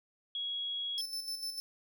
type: tone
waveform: sine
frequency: 3322 Hz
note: G#7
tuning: in tune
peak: -34 dBFS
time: 0.35-1.01 s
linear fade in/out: 2 ms
type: tone with tremolo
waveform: 40% pulse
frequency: 5280 Hz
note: E8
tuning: 2 cents sharp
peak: -34 dBFS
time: 0.98-1.6 s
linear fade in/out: 0 ms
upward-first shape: square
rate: 6.7 Hz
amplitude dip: 55%
effects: none

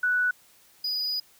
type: tone pair in turn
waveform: sine / triangle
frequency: 1480 / 4938 Hz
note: F#6 / D#8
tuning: 0 / -14 cents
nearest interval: octave + major sixth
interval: 2086 cents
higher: second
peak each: -21 / -25 dBFS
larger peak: first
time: 0.03-0.31 / 0.84-1.2 s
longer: second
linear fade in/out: 5 ms
effects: white hiss -58 dBFS RMS until 1.39 s

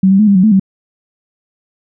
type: tone with pitch steps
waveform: sine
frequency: 190.3 / 194 / 213.7 / 199.7 / 184.7 / 217.9 / 192.3 Hz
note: F#3 / G3 / G#3 / G3 / F#3 / A3 / G3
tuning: +49 / -18 / +50 / +32 / -3 / -17 / -33 cents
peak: -5 dBFS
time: 0.03-0.597 s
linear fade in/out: 5 ms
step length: 81 ms
effects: none

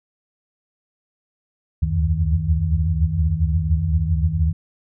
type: tone cluster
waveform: sine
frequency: 73 / 77.2 / 82.9 / 90.3 / 157.9 Hz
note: D2 / D#2 / E2 / F#2 / D#3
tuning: -10 / -13 / +10 / -42 / +26 cents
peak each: -23 dBFS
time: 1.82-4.53 s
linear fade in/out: 10 ms
effects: none

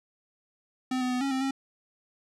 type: tone with pitch steps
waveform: square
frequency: 256.8 / 251.9 / 250.3 / 274.6 / 262.8 / 270.3 Hz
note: C4 / B3 / B3 / C#4 / C4 / C#4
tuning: -32 / +34 / +23 / -16 / +8 / -44 cents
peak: -27 dBFS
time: 0.91-1.51 s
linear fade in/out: 5 ms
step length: 100 ms
effects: low-pass 8000 Hz 12 dB/octave

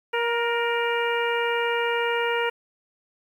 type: harmonic tone with a mistuned harmonic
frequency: 470.9 Hz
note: A#4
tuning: 18 cents sharp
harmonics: 1 / 2 / 3 / 4 / 5 / 6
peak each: -25 / -28 / -30 / -31 / -32 / -33 dBFS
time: 0.13-2.5 s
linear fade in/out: 10 ms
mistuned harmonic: 4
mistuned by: -26 cents
effects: 9-bit

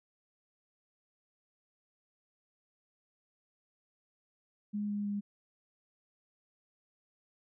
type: tone with pitch steps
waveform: sine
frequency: 207.2 / 205.4 / 203.6 Hz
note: G#3 / G#3 / G#3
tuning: -4 / -19 / -34 cents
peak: -32 dBFS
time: 4.73-5.21 s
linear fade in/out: 20 ms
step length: 160 ms
effects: none

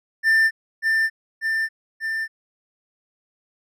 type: tone with echo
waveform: triangle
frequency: 1787 Hz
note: A6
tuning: 26 cents sharp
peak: -12 dBFS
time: 0.23-0.51 s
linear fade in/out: 50 ms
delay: 590 ms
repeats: 3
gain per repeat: -3 dB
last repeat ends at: 2.28 s
effects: none

